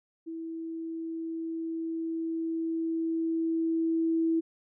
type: tone with level ramp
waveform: sine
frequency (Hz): 327.2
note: E4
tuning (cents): -13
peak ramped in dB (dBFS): -35 to -23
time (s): 0.26-4.41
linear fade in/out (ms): 20
effects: none